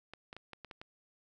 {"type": "clicks", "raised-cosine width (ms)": 0.3, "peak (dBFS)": -30, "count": 7, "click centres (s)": [0.136, 0.329, 0.366, 0.533, 0.647, 0.712, 0.815], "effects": []}